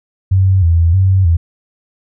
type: tone with vibrato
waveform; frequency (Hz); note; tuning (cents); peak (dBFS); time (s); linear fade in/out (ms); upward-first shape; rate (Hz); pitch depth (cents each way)
sine; 89.2; F2; +37; -7; 0.31-1.37; 10; square; 1.6; 110
effects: none